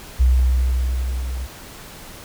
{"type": "tone with level ramp", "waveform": "sine", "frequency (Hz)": 63.1, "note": "B1", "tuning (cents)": 38, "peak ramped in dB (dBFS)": [-10, -24], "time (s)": [0.19, 1.47], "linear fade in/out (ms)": 20, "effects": ["pink hiss -39 dBFS RMS until 2.24 s"]}